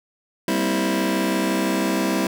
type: chord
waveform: sawtooth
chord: C dominant seventh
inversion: second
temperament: just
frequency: 196.22 / 235.5 / 261.6 / 327 Hz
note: G3 / Bb3 / C4 / E4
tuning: +2 / +18 / 0 / -14 cents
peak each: -20 / -26 / -21 / -20 dBFS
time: 0.48-2.27 s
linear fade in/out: 2 ms
effects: none